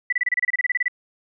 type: tone bursts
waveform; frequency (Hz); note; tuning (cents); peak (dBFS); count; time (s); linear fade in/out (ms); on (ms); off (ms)
sine; 1975.5; B6; 0; -17; 15; 0.1-0.882; 5; 26; 28
effects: none